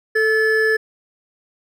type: tone pair together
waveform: triangle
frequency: 440 / 1728.8 Hz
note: A4 / A6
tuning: 0 / -31 cents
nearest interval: 2 octaves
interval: 2369 cents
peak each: -15 dBFS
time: 0.15-0.77 s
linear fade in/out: 10 ms
effects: none